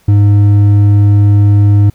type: tone with hard clipping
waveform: sine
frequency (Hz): 102.2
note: G#2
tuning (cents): -27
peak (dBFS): -5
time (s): 0.08-1.9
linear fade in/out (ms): 5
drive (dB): 5
effects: pink hiss -50 dBFS RMS until 1.94 s